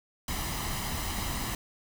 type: noise with comb filter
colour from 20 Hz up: pink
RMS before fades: -33 dBFS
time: 0.28-1.55 s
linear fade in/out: 2 ms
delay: 1 ms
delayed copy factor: +0.55
effects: none